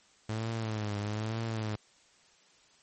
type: tone with vibrato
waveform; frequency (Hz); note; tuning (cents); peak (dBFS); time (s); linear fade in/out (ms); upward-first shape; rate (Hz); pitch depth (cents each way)
sawtooth; 108.2; A2; -29; -28; 0.29-1.76; 5; triangle; 1.1; 100
effects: white hiss -63 dBFS RMS until 2.82 s + MP3 32 kbps